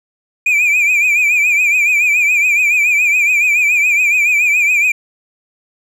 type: tone with vibrato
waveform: triangle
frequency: 2408 Hz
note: D7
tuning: 43 cents sharp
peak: -8 dBFS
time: 0.46-4.92 s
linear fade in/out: 5 ms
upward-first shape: triangle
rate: 7.1 Hz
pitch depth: 100 cents each way
effects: none